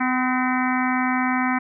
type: harmonic tone with a mistuned harmonic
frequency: 254.1 Hz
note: B3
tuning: 49 cents sharp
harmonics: 1 / 3 / 4 / 5 / 6 / 7 / 8 / 9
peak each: -22 / -27 / -28 / -29 / -30 / -30 / -31 / -32 dBFS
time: 0-1.59 s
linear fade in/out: 10 ms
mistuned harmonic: 7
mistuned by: +47 cents
effects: none

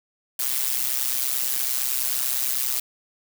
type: noise with amplitude modulation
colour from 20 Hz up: blue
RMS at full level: -21 dBFS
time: 0.39-2.8 s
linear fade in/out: 5 ms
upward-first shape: sine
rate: 129 Hz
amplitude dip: 85%
effects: none

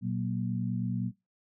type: tone cluster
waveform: sine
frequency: 120.2 / 186.6 / 236 Hz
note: B2 / F#3 / A#3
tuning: -46 / +15 / +22 cents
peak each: -33 / -32 / -35 dBFS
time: 0.01-1.12 s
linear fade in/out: 50 ms
effects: noise-tail reverb RT60 0.2 s tail -19 dB re dry

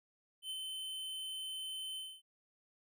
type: tone with ADSR envelope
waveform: square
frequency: 3066 Hz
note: G7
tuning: 39 cents flat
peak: -39 dBFS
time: 0.42-2.22 s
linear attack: 80 ms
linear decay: 46 ms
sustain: -2 dB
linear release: 250 ms
effects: none

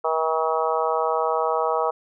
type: harmonic tone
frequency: 160 Hz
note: D#3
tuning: 49 cents sharp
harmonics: 3 / 4 / 5 / 6 / 7 / 8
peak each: -25 / -26 / -27 / -28 / -28 / -29 dBFS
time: 0.04-1.91 s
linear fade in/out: 10 ms
effects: none

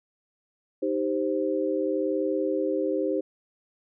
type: chord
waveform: sine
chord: C minor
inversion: first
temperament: equal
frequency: 311.1 / 392 / 523.3 Hz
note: Eb4 / G4 / C5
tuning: 0 / 0 / 0 cents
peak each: -28 dBFS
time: 0.82-3.21 s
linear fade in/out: 10 ms
effects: none

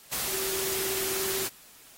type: tone in noise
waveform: sine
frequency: 384.2 Hz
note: G4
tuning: 35 cents flat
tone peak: -34 dBFS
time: 0.27-1.46 s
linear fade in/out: 20 ms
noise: white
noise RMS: -31 dBFS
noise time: 0.11-1.49 s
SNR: -6 dB
effects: white hiss -53 dBFS RMS until 1.97 s + AAC 48 kbps

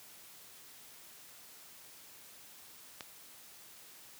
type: click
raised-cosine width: 0.2 ms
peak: -24 dBFS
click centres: 3.008 s
effects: white hiss -55 dBFS RMS until 4.19 s + high-pass 80 Hz 12 dB/octave

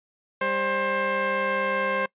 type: tone pair together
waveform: 15% pulse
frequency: 198.29 / 530 Hz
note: G3 / C5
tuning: +20 / +22 cents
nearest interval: octave + perfect fourth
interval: 1702 cents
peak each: -26 / -17 dBFS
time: 0.41-2.06 s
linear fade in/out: 5 ms
effects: noise-tail reverb RT60 0.1 s tail -23 dB re dry + resampled to 8000 Hz

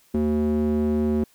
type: tone with band-pass filter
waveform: square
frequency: 75.2 Hz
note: D2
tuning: 42 cents sharp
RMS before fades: -22 dBFS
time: 0.14-1.24 s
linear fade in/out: 5 ms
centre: 290 Hz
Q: 6.5
effects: white hiss -59 dBFS RMS until 1.34 s

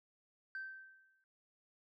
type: tone with exponential decay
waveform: sine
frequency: 1553 Hz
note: G6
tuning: 17 cents flat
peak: -38 dBFS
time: 0.55-1.24 s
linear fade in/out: 1 ms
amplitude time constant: 150 ms
effects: noise-tail reverb RT60 0.7 s tail -21 dB re dry + tanh soft clip ceiling -38 dBFS

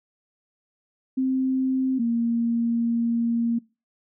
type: tone pair in turn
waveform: sine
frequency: 261.6 / 233.1 Hz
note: C4 / A#3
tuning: 0 / 0 cents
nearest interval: major second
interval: 200 cents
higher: first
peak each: -20 dBFS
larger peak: neither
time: 1.17-1.99 / 1.99-3.59 s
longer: second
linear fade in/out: 10 ms
effects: noise-tail reverb RT60 0.3 s tail -23 dB re dry

